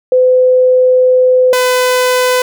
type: tone pair in turn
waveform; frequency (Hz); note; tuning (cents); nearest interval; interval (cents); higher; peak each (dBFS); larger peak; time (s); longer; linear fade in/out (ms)
sine / sawtooth; 508 / 503.3; B4 / B4; +49 / +33; unison; 16; first; -5; neither; 0.12-1.53 / 1.53-2.42; first; 2
effects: none